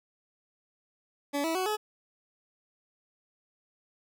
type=tone with pitch steps; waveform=20% pulse; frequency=285.4 / 326 / 372.3 / 425.2 Hz; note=D4 / E4 / F#4 / G#4; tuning=-49 / -19 / +11 / +41 cents; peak=-23 dBFS; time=1.33-1.77 s; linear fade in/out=20 ms; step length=110 ms; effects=none